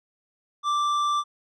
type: tone with tanh clipping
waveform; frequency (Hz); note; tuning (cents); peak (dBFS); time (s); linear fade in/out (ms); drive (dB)
triangle; 1174.7; D6; 0; -23; 0.63-1.24; 50; 14
effects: none